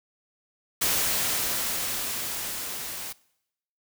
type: noise with level ramp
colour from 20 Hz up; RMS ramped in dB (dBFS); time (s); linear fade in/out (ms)
white; -24 to -36; 0.81-3.13; 10
effects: noise-tail reverb RT60 0.8 s tail -22 dB re dry